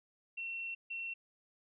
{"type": "tone bursts at uneven times", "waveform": "sine", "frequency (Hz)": 2715, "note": "F7", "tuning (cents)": -50, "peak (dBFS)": -38, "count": 2, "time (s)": [[0.37, 0.75], [0.9, 1.14]], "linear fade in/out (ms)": 10, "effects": []}